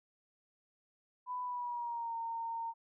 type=tone with pitch glide; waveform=sine; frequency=995 to 917.7 Hz; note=B5 to A#5; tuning=+13 to -27 cents; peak=-36 dBFS; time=1.26-2.74 s; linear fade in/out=50 ms; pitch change=-140 cents; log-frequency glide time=1.43-2.15 s; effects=none